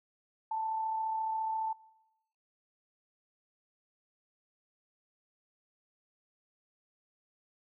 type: tone with amplitude modulation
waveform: sine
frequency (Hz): 883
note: A5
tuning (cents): +6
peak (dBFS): -30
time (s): 0.51-1.73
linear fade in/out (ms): 5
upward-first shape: sine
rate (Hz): 34.5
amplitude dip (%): 30
effects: noise-tail reverb RT60 1.0 s tail -24 dB re dry